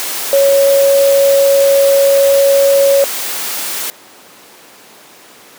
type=tone in noise; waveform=sine; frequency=554.4 Hz; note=C#5; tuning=in tune; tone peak=-6 dBFS; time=0.33-3.04 s; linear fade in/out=0 ms; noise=white; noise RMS=-20 dBFS; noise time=0-3.9 s; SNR=+11 dB; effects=pink hiss -39 dBFS RMS until 5.58 s + high-pass 300 Hz 12 dB/octave